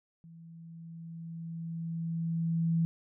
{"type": "tone with level ramp", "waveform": "sine", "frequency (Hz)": 165.5, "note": "E3", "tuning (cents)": 7, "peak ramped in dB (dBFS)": [-49, -24], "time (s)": [0.24, 2.85], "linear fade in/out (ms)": 0, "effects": []}